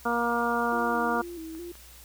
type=harmonic tone; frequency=236.3 Hz; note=A#3; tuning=24 cents sharp; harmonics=1 / 2 / 3 / 4 / 5 / 6; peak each=-31 / -31 / -31 / -31 / -31 / -31 dBFS; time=0.05-1.22 s; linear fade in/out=10 ms
type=tone with vibrato; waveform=sine; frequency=334.5 Hz; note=E4; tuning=25 cents sharp; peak=-36 dBFS; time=0.72-1.72 s; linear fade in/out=5 ms; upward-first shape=square; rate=2.3 Hz; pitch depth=63 cents each way
type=clicks; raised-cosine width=0.5 ms; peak=-36 dBFS; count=2; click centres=1.55 / 1.754 s
effects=added 60 Hz sine -51 dBFS peak until 2.04 s + white hiss -51 dBFS RMS until 2.04 s